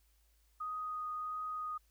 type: tone with vibrato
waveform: sine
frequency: 1244.5 Hz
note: D#6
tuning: in tune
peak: -37 dBFS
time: 0.6-1.78 s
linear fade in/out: 10 ms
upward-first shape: triangle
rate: 1.5 Hz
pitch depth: 10 cents each way
effects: added 54 Hz sine -68 dBFS peak until 1.9 s + white hiss -75 dBFS RMS until 1.9 s